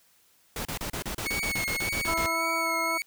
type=noise bursts; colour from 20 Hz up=pink; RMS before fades=-33 dBFS; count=14; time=0.56-2.263 s; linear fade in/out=2 ms; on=91 ms; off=33 ms
type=tone with vibrato; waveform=40% pulse; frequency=2202 Hz; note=C#7; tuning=12 cents flat; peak=-28 dBFS; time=1.26-3.02 s; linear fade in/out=0 ms; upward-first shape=sine; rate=1.8 Hz; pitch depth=35 cents each way
type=harmonic tone; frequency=330 Hz; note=E4; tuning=2 cents sharp; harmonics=1 / 2 / 3 / 4; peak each=-37 / -33 / -32 / -31 dBFS; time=2.07-2.98 s; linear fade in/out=10 ms
effects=white hiss -63 dBFS RMS until 3.06 s